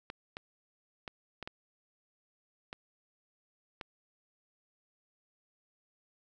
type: clicks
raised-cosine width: 0.3 ms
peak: -24 dBFS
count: 7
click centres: 0.101 / 0.369 / 1.078 / 1.427 / 1.475 / 2.729 / 3.812 s
effects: none